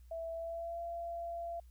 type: tone with pitch glide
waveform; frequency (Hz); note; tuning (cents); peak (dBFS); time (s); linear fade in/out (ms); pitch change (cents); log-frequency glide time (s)
sine; 660 to 681.7; E5 to F5; +2 to -42; -38; 0.11-1.6; 5; +56; 0.33-0.81
effects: added 60 Hz sine -54 dBFS peak until 1.7 s + white hiss -75 dBFS RMS until 1.7 s